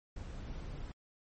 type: noise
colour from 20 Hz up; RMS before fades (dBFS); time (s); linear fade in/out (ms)
brown; -43; 0.16-0.92; 5
effects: MP3 32 kbps